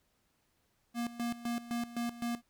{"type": "tone with tremolo", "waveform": "square", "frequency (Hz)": 236.7, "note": "A#3", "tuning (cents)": 27, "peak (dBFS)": -33, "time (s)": [0.94, 2.42], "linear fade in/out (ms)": 50, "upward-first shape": "square", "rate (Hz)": 3.9, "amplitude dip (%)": 80, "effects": ["pink hiss -75 dBFS RMS until 2.49 s"]}